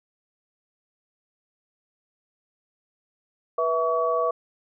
sine tone cluster, 488.9 / 654 / 1133 Hz, B4 / E5 / C#6, -18 / -14 / +37 cents, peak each -25 dBFS, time 3.58-4.31 s, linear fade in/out 5 ms, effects none

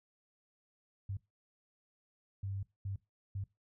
sine tone bursts at uneven times, 98 Hz, G2, in tune, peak -36 dBFS, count 4, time 1.09-1.17 / 2.43-2.63 / 2.85-2.96 / 3.35-3.44 s, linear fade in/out 5 ms, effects noise-tail reverb RT60 0.2 s tail -19 dB re dry

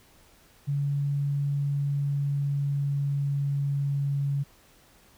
sine tone with pitch glide, 142 to 140.53 Hz, C#3 to C#3, +42 to +24 cents, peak -24 dBFS, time 0.67-4.44 s, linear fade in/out 20 ms, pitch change -18 cents, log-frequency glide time 1.57-4.17 s, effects pink hiss -58 dBFS RMS until 5.17 s

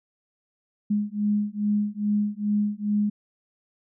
sine beating tone pair, 206.6 / 209 Hz, G#3 / G#3, -9 / +11 cents, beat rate 2.4 Hz, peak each -25 dBFS, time 0.9-3.1 s, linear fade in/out 10 ms, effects none

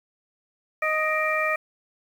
harmonic tone with a mistuned harmonic, 623 Hz, D#5, 2 cents sharp, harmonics 1 / 2 / 3 / 4, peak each -27 / -27 / -27 / -27 dBFS, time 0.82-1.56 s, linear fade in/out 5 ms, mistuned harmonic 4, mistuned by -93 cents, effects 8-bit

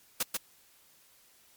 white noise with echo, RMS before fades -29 dBFS, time 0.2-0.23 s, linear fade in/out 5 ms, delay 140 ms, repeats 1, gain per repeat -3 dB, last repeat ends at 0.37 s, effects white hiss -62 dBFS RMS until 1.56 s + MP3 96 kbps

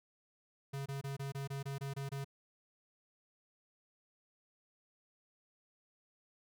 square tone bursts, 138.2 Hz, C#3, 5 cents flat, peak -39 dBFS, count 10, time 0.73-2.246 s, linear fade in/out 10 ms, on 130 ms, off 24 ms, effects none

